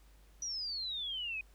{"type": "exponential sweep", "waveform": "sine", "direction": "down", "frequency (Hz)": [5910, 2483], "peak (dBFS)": -36, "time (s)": [0.42, 1.41], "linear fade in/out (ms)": 2, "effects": ["added 50 Hz sine -58 dBFS peak until 1.54 s", "pink hiss -68 dBFS RMS until 1.54 s"]}